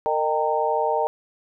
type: harmonic tone with a mistuned harmonic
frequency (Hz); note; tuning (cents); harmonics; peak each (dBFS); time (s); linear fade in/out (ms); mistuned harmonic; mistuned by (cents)
153; D#3; -29; 3 / 4 / 5 / 6; -25 / -25 / -25 / -25; 0.06-1.07; 0; 5; +50
effects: none